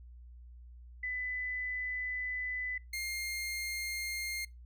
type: tone pair in turn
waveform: sine / sawtooth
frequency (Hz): 2001 / 2120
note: B6 / C7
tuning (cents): +22 / +22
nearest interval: minor second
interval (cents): 100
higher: second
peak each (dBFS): -34 / -32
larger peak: second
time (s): 1.03-2.78 / 2.93-4.45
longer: first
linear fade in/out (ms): 5
effects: noise-tail reverb RT60 0.2 s tail -23 dB re dry + added 60 Hz sine -49 dBFS peak until 4.65 s